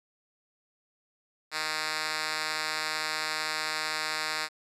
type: tone with band-pass filter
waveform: 5% pulse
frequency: 155.56 Hz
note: D#3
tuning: in tune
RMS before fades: -32 dBFS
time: 1.51-4.49 s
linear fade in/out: 50 ms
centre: 3800 Hz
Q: 0.87
effects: resampled to 32000 Hz + 9-bit